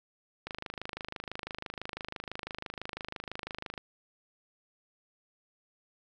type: click train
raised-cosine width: 0.3 ms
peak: -21 dBFS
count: 87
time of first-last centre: 0.47-3.778 s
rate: 26 Hz
effects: none